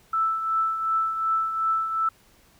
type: tone with tremolo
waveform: sine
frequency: 1320 Hz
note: E6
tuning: 2 cents sharp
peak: -19 dBFS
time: 0.13-2.09 s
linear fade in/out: 5 ms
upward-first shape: triangle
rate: 2.7 Hz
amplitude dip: 60%
effects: pink hiss -58 dBFS RMS until 2.59 s